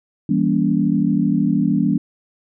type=chord; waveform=sine; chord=E diminished seventh; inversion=none; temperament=just; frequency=164.81 / 197.78 / 237.3 / 284.8 Hz; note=E3 / G3 / Bb3 / Db4; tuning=0 / +16 / +31 / +47 cents; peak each=-21 / -19 / -20 / -20 dBFS; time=0.29-1.98 s; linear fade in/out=5 ms; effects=none